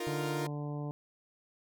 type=chord; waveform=sawtooth; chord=Eb suspended second; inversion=none; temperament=equal; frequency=311.1 / 349.2 / 466.2 Hz; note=Eb4 / F4 / Bb4; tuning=0 / 0 / 0 cents; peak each=-39 / -33 / -35 dBFS; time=0-0.47 s; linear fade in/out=5 ms
type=harmonic tone; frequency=146.83 Hz; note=D3; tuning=in tune; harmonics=1 / 2 / 3 / 4 / 5 / 6 / 7; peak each=-36 / -42 / -46 / -48 / -50 / -52 / -53 dBFS; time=0.07-0.91 s; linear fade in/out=0 ms
effects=none